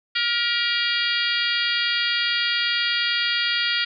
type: harmonic tone with a mistuned harmonic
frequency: 471.2 Hz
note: A#4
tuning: 19 cents sharp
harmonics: 3 / 4 / 5 / 6 / 7 / 8 / 9 / 10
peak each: -27 / -27 / -29 / -29 / -26 / -32 / -32 / -29 dBFS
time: 0.15-3.85 s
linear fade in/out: 10 ms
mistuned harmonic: 4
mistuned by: +29 cents
effects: none